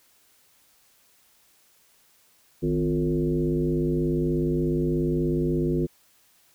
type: tone with frequency modulation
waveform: sine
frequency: 253.9 Hz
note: B3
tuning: 48 cents sharp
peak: -21 dBFS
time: 2.62-5.87 s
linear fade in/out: 20 ms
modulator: 96.7 Hz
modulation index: 1.6
effects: white hiss -61 dBFS RMS until 6.54 s